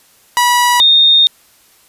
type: tone pair in turn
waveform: sawtooth / sine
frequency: 973 / 3674 Hz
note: B5 / A#7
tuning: -26 / -26 cents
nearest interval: octave + major seventh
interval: 2300 cents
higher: second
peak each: -5 dBFS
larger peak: neither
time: 0.37-0.8 / 0.8-1.27 s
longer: second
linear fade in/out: 0 ms
effects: white hiss -49 dBFS RMS until 1.88 s + resampled to 32000 Hz